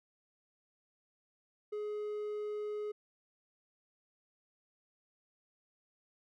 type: tone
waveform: triangle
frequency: 420 Hz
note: G#4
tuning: 19 cents sharp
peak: -34 dBFS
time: 1.72-2.92 s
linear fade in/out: 10 ms
effects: none